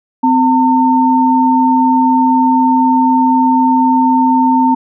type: tone pair together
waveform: sine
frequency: 257.5 / 906 Hz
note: C4 / A#5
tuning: -28 / -50 cents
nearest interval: octave + minor seventh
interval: 2178 cents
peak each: -10 dBFS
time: 0.23-4.75 s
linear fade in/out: 10 ms
effects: none